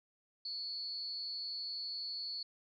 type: tone with amplitude modulation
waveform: sine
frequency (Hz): 4416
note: C#8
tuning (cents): -7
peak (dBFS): -35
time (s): 0.45-2.43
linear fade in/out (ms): 5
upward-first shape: sine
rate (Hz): 232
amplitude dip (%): 80
effects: none